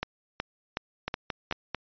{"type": "two click trains", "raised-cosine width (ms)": 0.3, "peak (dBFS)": [-14, -13], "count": [4, 5], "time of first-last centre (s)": [[1.08, 1.747], [0.03, 1.511]], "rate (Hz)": [4.5, 2.7], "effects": ["resampled to 11025 Hz"]}